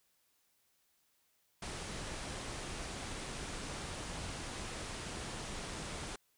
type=low-pass noise; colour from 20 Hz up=pink; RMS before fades=-43 dBFS; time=1.62-6.16 s; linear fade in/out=5 ms; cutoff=10000 Hz; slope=96 dB/octave; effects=white hiss -75 dBFS RMS until 6.37 s